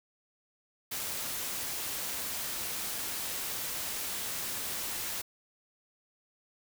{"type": "noise", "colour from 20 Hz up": "white", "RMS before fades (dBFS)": -36, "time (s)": [0.91, 5.22], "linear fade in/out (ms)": 10, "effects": []}